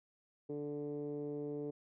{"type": "tone with low-pass filter", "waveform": "10% pulse", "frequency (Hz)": 146.4, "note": "D3", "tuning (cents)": -5, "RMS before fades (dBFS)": -41, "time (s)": [0.49, 1.71], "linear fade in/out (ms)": 10, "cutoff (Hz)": 390, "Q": 5.7, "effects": []}